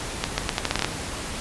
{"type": "accelerating click train", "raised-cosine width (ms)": 0.2, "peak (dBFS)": -4, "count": 10, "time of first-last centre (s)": [0.24, 0.846], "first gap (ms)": 140, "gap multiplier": 0.8, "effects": ["pink hiss -32 dBFS RMS until 1.4 s", "resampled to 24000 Hz"]}